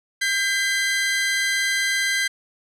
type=tone pair together; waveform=sawtooth; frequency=1591.9 / 2029 Hz; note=G6 / B6; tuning=+26 / +46 cents; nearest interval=major third; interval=420 cents; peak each=-19 dBFS; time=0.21-2.28 s; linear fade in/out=10 ms; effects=low-pass 10000 Hz 12 dB/octave